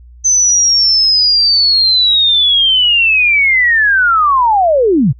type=linear sweep; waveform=sine; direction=down; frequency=6170 to 108.2 Hz; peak=-7 dBFS; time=0.24-5.13 s; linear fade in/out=20 ms; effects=added 60 Hz sine -35 dBFS peak until 5.19 s